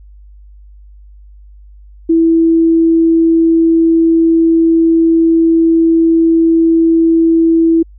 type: tone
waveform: sine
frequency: 328.9 Hz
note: E4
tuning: 4 cents flat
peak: -6 dBFS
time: 2.09-7.83 s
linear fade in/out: 10 ms
effects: added 50 Hz sine -35 dBFS peak until 7.98 s